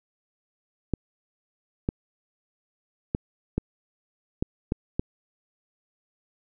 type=clicks; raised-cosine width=3 ms; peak=-11 dBFS; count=7; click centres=0.937 / 1.889 / 3.149 / 3.58 / 4.425 / 4.721 / 4.995 s; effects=none